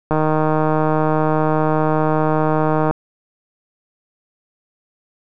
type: click train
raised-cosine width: 1 ms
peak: -4 dBFS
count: 435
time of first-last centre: 0.11-2.91 s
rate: 155 Hz
effects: none